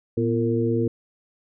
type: harmonic tone with a mistuned harmonic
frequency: 114.5 Hz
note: A#2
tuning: 31 cents flat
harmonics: 1 / 2 / 3 / 4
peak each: -25 / -25 / -25 / -25 dBFS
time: 0.17-0.88 s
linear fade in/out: 5 ms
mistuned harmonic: 2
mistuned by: +110 cents
effects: none